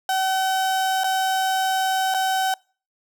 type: tone with dropouts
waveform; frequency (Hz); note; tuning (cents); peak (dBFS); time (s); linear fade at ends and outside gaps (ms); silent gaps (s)
35% pulse; 761; F#5; +48; -18; 0.09-2.54; 2; 1.036-1.042 / 2.141-2.145
effects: noise-tail reverb RT60 0.4 s tail -26 dB re dry